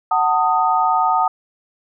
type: chord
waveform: sine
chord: D# diminished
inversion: first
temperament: just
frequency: 746.7 / 896 / 1244.5 Hz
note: F#5 / A5 / D#6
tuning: +16 / +31 / 0 cents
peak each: -18 dBFS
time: 0.11-1.28 s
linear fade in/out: 5 ms
effects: none